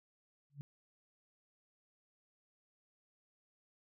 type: tone with exponential growth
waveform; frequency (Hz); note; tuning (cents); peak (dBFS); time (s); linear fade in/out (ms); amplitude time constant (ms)
sine; 142.3; C#3; +46; -39; 0.5-0.61; 0; 22
effects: none